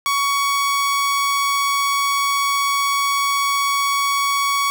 sawtooth tone, 1121 Hz, C#6, 19 cents sharp, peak -13 dBFS, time 0.06-4.7 s, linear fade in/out 0 ms, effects none

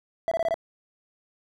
triangle tone bursts, 663 Hz, E5, 10 cents sharp, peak -20 dBFS, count 5, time 0.28-0.542 s, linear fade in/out 0 ms, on 34 ms, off 23 ms, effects none

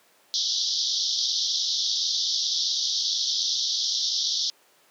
white band-pass noise, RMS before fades -26 dBFS, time 0.34-4.5 s, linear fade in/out 0 ms, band 3300 to 5900 Hz, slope 96 dB/octave, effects pink hiss -59 dBFS RMS until 4.9 s + high-pass 400 Hz 12 dB/octave

